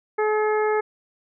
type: harmonic tone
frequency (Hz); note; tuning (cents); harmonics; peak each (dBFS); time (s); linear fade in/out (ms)
427.3; G#4; +49; 1 / 2 / 3 / 4 / 5; -20 / -26 / -30 / -32 / -34; 0.18-0.81; 10
effects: none